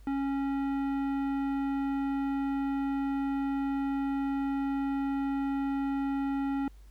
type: tone with tanh clipping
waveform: sine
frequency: 275.4 Hz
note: C#4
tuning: 11 cents flat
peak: -30 dBFS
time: 0.07-6.68 s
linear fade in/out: 2 ms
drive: 14 dB
effects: added 50 Hz sine -49 dBFS peak until 6.9 s + pink hiss -66 dBFS RMS until 6.9 s